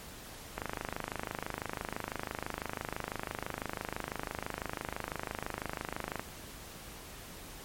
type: click train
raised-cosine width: 0.5 ms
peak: -19 dBFS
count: 147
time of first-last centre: 0.58-6.195 s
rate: 26 Hz
effects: pink hiss -48 dBFS RMS until 7.64 s + MP3 64 kbps